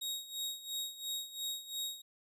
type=tone with tremolo; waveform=sawtooth; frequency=3772 Hz; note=A#7; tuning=20 cents sharp; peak=-32 dBFS; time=0.01-2.02 s; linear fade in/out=10 ms; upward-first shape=sine; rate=2.9 Hz; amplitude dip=80%; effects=resampled to 32000 Hz